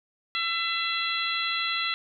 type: harmonic tone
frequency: 672 Hz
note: E5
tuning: 33 cents sharp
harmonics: 2 / 3 / 4 / 5 / 6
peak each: -32 / -32 / -32 / -32 / -32 dBFS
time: 0.35-1.94 s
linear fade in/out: 0 ms
effects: none